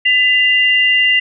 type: tone pair together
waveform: sine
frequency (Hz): 2005 / 2794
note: B6 / F7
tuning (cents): +26 / 0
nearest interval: tritone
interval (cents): 574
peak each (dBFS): -12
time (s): 0.05-1.2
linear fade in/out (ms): 10
effects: none